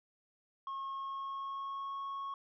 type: tone with pitch glide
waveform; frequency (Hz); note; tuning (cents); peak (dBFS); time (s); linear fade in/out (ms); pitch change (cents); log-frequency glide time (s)
sine; 1085 to 1100.8; C#6 to C#6; -37 to -12; -35; 0.67-2.34; 2; +25; 0.93-1.98
effects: tanh soft clip ceiling -37 dBFS